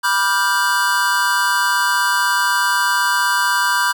square chord, G dominant seventh, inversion first, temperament just, 980 / 1176 / 1411.2 / 1568 Hz, B5 / D6 / F6 / G6, -14 / +2 / +18 / 0 cents, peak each -20 / -23 / -24 / -19 dBFS, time 0.03-3.93 s, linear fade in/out 20 ms, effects none

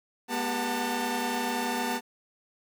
sawtooth tone cluster, 210.7 / 242.6 / 394.3 / 737 / 893 Hz, G#3 / B3 / G4 / F#5 / A5, +25 / -31 / +10 / -7 / +25 cents, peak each -37 / -28 / -33 / -33 / -28 dBFS, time 0.28-2.01 s, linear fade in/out 50 ms, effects 10-bit

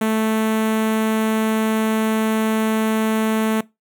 sawtooth tone with notch filter, 219.6 Hz, A3, 3 cents flat, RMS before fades -19 dBFS, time 0.01-3.61 s, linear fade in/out 5 ms, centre 4900 Hz, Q 1.1, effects noise-tail reverb RT60 0.2 s tail -21 dB re dry

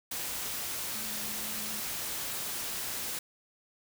sine tone in noise, 213.1 Hz, G#3, 45 cents sharp, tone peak -47 dBFS, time 0.95-1.8 s, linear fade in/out 5 ms, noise white, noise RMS -36 dBFS, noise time 0.11-3.19 s, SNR -14 dB, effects none

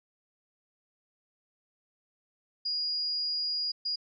sine tone bursts at uneven times, 4871 Hz, D#8, 38 cents flat, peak -28 dBFS, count 2, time 2.65-3.72 / 3.85-3.96 s, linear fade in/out 10 ms, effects MP3 64 kbps

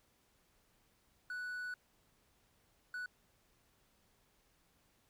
triangle tone bursts at uneven times, 1480 Hz, F#6, in tune, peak -38 dBFS, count 2, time 1.3-1.74 / 2.94-3.06 s, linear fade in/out 2 ms, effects pink hiss -73 dBFS RMS until 5.09 s

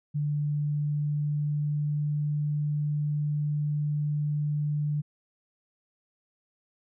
sine tone with pitch glide, 147.4 to 148.34 Hz, D3 to D3, +7 to +18 cents, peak -25 dBFS, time 0.14-5.02 s, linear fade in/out 20 ms, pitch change +11 cents, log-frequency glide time 0.49-2.37 s, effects none

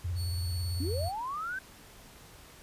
sine tone with vibrato, 87.31 Hz, F2, in tune, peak -30 dBFS, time 0.04-1.09 s, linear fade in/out 10 ms, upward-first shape sine, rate 18 Hz, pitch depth 150 cents each way
sawtooth tone, 4435 Hz, C#8, in tune, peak -38 dBFS, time 0.15-1.13 s, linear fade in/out 50 ms
sine linear sweep, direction up, 246.9 to 1579 Hz, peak -33 dBFS, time 0.8-1.59 s, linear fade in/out 5 ms
effects pink hiss -53 dBFS RMS until 2.62 s + resampled to 32000 Hz

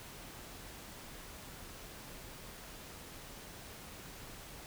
silence, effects pink hiss -50 dBFS RMS until 4.66 s

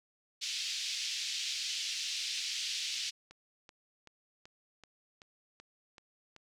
white band-pass noise, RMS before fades -37 dBFS, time 0.41-3.11 s, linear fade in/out 20 ms, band 2600 to 5600 Hz, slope 24 dB/octave
click train, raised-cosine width 0.2 ms, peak -35 dBFS, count 9, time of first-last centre 3.31-6.363 s, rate 2.62 Hz
effects none

